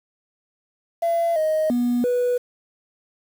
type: tone with pitch steps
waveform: sine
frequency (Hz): 676 / 625 / 242.7 / 491.3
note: E5 / D#5 / B3 / B4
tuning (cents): +43 / +8 / -30 / -9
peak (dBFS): -16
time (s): 1.02-2.38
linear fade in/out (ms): 10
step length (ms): 340
effects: tanh soft clip ceiling -16 dBFS + 7-bit